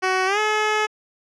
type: tone with pitch glide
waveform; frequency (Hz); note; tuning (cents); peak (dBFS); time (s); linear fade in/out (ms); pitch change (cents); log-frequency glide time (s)
10% pulse; 374.3 to 427.5; F#4 to A4; +20 to -50; -10; 0.02-0.87; 20; +230; 0.26-0.39
effects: low-pass 5000 Hz 12 dB/octave